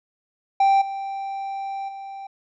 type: tone with level steps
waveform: triangle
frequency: 784 Hz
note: G5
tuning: in tune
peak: -12 / -25 / -31 dBFS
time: 0.6-2.27 s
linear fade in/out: 5 ms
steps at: 0.81 / 1.88 s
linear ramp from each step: 10 ms
effects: resampled to 16000 Hz